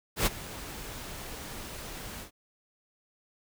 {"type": "noise with ADSR envelope", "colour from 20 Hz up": "pink", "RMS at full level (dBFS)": -24, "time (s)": [0.16, 2.31], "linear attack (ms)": 100, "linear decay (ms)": 26, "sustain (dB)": -17, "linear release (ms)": 110, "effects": []}